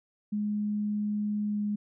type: tone with pitch glide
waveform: sine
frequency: 208.8 to 207.6 Hz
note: G#3 to G#3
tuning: +10 to 0 cents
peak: -27 dBFS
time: 0.32-1.76 s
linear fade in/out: 10 ms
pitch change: -10 cents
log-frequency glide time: 1.46-1.6 s
effects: none